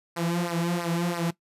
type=tone with flanger; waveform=sawtooth; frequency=171.4 Hz; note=F3; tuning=32 cents flat; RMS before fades=-27 dBFS; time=0.16-1.31 s; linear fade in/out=10 ms; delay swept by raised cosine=0.28 to 4.38 ms; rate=3 Hz; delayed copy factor=-0.9; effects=noise-tail reverb RT60 0.1 s tail -18 dB re dry + resampled to 32000 Hz